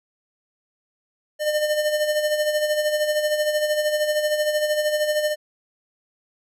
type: tone with tremolo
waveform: square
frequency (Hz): 604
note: D5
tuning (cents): +48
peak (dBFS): -18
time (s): 1.39-5.36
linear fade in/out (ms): 50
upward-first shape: sine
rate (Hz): 13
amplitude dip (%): 55
effects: resampled to 32000 Hz